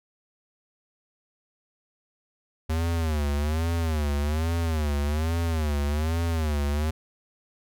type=tone with vibrato; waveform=square; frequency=77.78 Hz; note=D#2; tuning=in tune; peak=-24 dBFS; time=2.69-6.91 s; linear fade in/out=10 ms; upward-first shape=sine; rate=1.2 Hz; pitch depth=140 cents each way; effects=none